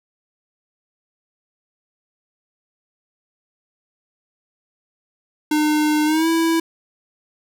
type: tone with pitch glide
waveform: square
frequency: 303.3 to 328.8 Hz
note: D#4 to E4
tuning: -44 to -4 cents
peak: -16 dBFS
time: 5.51-6.6 s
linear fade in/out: 5 ms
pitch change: +140 cents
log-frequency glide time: 6.05-6.28 s
effects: none